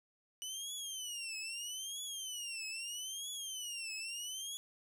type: tone with vibrato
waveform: 20% pulse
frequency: 2960 Hz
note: F#7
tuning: in tune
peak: -35 dBFS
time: 0.42-4.57 s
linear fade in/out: 0 ms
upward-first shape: triangle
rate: 0.78 Hz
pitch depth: 250 cents each way
effects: none